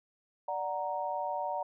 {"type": "chord", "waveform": "sine", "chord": "D augmented", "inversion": "none", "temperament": "equal", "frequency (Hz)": [587.3, 740, 932.3], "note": ["D5", "F#5", "A#5"], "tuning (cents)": [0, 0, 0], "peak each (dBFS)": [-37, -36, -35], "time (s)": [0.48, 1.63], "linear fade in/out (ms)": 5, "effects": []}